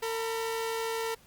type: tone pair together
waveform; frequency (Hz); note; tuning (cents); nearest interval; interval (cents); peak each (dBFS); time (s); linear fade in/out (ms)
sawtooth; 452.5 / 977.3; A4 / B5; +48 / -18; octave + minor second; 1334; -27 / -36; 0.02-1.15; 10
effects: pink hiss -59 dBFS RMS until 1.26 s + Opus 48 kbps